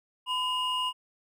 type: tone pair together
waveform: triangle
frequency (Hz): 1010.1 / 2857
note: B5 / F7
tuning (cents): +39 / +39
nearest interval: octave + tritone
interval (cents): 1800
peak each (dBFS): -28 / -28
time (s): 0.26-0.93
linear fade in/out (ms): 50
effects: none